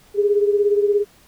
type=beating tone pair; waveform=sine; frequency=407.1 / 424.1 Hz; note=G#4 / G#4; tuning=-35 / +36 cents; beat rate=17 Hz; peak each=-15 / -21 dBFS; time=0.14-1.05 s; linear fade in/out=50 ms; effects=pink hiss -52 dBFS RMS until 1.27 s